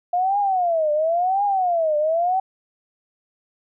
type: tone with vibrato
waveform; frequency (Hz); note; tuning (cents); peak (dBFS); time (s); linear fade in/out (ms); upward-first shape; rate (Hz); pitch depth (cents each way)
sine; 698.5; F5; 0; -17; 0.13-2.4; 5; triangle; 0.95; 290
effects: none